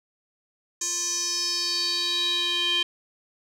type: tone with band-pass filter sweep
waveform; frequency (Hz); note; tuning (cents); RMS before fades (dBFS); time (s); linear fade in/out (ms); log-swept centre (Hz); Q
square; 349.2; F4; 0; -26; 0.81-2.83; 5; 6700 to 3100; 6.3
effects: none